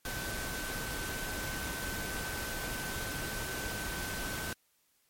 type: tone in noise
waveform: sine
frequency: 1529 Hz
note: G6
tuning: 44 cents flat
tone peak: -41 dBFS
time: 0.05-4.53 s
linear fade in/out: 2 ms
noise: pink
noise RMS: -38 dBFS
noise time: 0.05-4.53 s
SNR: -6 dB
effects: white hiss -72 dBFS RMS until 5.09 s + MP3 64 kbps